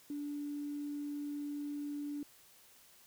triangle tone with tanh clipping, 290.7 Hz, D4, 18 cents flat, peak -37 dBFS, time 0.1-2.23 s, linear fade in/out 2 ms, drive 2 dB, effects white hiss -62 dBFS RMS until 3.06 s

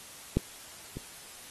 clicks, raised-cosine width 3 ms, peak -11 / -25 dBFS, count 2, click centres 0.37 / 0.97 s, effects white hiss -48 dBFS RMS until 1.5 s + AAC 32 kbps

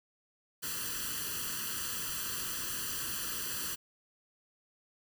white noise with comb filter, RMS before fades -37 dBFS, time 0.62-3.76 s, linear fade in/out 20 ms, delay 0.67 ms, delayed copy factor +0.9, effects none

